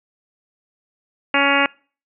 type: harmonic tone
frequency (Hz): 279.9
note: C#4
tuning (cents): +17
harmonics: 1 / 2 / 3 / 4 / 5 / 6 / 7 / 8 / 9 / 10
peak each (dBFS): -23 / -23 / -23 / -23 / -23 / -23 / -23 / -23 / -23 / -23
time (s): 1.34-1.66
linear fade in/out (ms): 2
effects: noise-tail reverb RT60 0.4 s tail -25 dB re dry